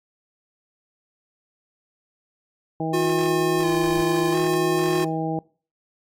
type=harmonic tone; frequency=160.4 Hz; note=E3; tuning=47 cents flat; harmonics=1 / 2 / 3 / 4 / 5; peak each=-28 / -27 / -32 / -33 / -30 dBFS; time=2.8-5.39 s; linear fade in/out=2 ms
type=tone with vibrato; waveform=square; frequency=353.3 Hz; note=F4; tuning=20 cents sharp; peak=-21 dBFS; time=2.93-5.05 s; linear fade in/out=10 ms; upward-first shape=square; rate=0.71 Hz; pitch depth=28 cents each way
type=noise with exponential growth; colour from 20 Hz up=brown; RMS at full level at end=-34 dBFS; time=3.15-4.03 s; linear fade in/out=0 ms; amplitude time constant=190 ms
effects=noise-tail reverb RT60 0.4 s tail -23 dB re dry + AAC 64 kbps